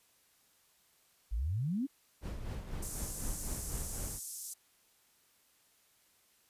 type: exponential sweep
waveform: sine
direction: up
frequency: 47.03 to 293.7 Hz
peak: -31 dBFS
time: 1.31-1.87 s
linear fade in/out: 20 ms
type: noise with tremolo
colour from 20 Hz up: brown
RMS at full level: -38 dBFS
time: 2.21-4.2 s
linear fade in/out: 50 ms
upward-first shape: sine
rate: 4 Hz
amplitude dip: 55%
type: band-pass noise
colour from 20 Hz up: white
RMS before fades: -44 dBFS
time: 2.82-4.54 s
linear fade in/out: 10 ms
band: 6400 to 11000 Hz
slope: 24 dB/octave
effects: white hiss -69 dBFS RMS until 6.49 s + resampled to 32000 Hz